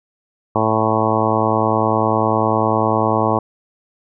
harmonic tone, 110 Hz, A2, in tune, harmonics 1 / 2 / 3 / 4 / 5 / 6 / 7 / 8 / 9 / 10, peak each -23 / -23 / -23 / -23 / -23 / -23 / -23 / -23 / -23 / -23 dBFS, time 0.55-3.39 s, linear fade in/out 5 ms, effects none

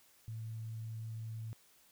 sine tone, 111.8 Hz, A2, 28 cents sharp, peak -40 dBFS, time 0.28-1.53 s, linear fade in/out 0 ms, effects white hiss -66 dBFS RMS until 1.91 s

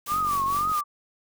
white noise with tremolo, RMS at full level -36 dBFS, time 0.06-0.81 s, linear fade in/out 5 ms, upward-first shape triangle, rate 4.5 Hz, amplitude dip 75%
sine tone with vibrato, 1166 Hz, D6, 13 cents flat, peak -22 dBFS, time 0.07-0.84 s, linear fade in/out 50 ms, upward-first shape triangle, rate 2 Hz, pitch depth 150 cents each way
click train, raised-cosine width 3 ms, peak -28 dBFS, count 29, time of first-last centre 0.12-0.717 s, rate 46.9 Hz
effects none

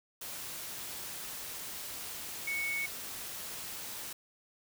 sine tone in noise, 2217 Hz, C#7, in tune, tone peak -32 dBFS, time 2.47-2.86 s, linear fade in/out 5 ms, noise white, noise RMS -42 dBFS, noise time 0.21-4.13 s, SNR +7 dB, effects none

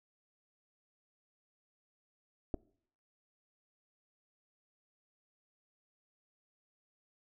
clicks, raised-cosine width 2 ms, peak -23 dBFS, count 2, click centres 2.541 / 2.544 s, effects noise-tail reverb RT60 0.6 s tail -24 dB re dry

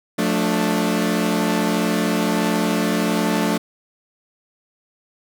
sawtooth chord, D minor, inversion first, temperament equal with one note detuned, 178.49 / 220 / 293.7 Hz, F3 / A3 / D4, +38 / 0 / 0 cents, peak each -19 / -17 / -19 dBFS, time 0.18-3.58 s, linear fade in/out 10 ms, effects none

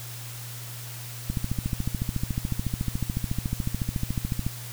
click train, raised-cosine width 5 ms, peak -14 dBFS, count 45, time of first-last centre 1.3-4.465 s, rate 13.9 Hz, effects added 119 Hz sine -38 dBFS peak until 4.72 s + white hiss -41 dBFS RMS until 4.72 s

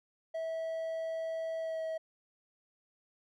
triangle tone with pitch glide, 650 to 642.9 Hz, E5 to E5, -24 to -43 cents, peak -32 dBFS, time 0.34-1.98 s, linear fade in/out 10 ms, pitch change -19 cents, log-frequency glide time 1.6-1.82 s, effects none

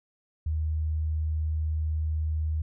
sine tone, 78 Hz, D#2, 5 cents sharp, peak -25 dBFS, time 0.46-2.62 s, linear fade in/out 5 ms, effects none

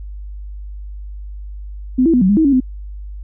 sine tone with pitch steps, 254.8 / 329.8 / 247.8 / 187 / 204.7 / 318.5 / 278.7 / 256.2 Hz, C4 / E4 / B3 / F#3 / G#3 / D#4 / C#4 / C4, -46 / +1 / +6 / +19 / -25 / +41 / +9 / -36 cents, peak -9 dBFS, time 1.98-2.604 s, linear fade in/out 10 ms, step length 78 ms, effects added 50 Hz sine -27 dBFS peak until 3.23 s

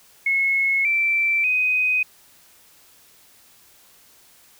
sine tone with pitch steps, 2181 / 2338 / 2505 Hz, C#7 / D7 / D#7, -29 / -8 / +11 cents, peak -17 dBFS, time 0.26-2.03 s, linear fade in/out 5 ms, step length 590 ms, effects white hiss -53 dBFS RMS until 4.59 s

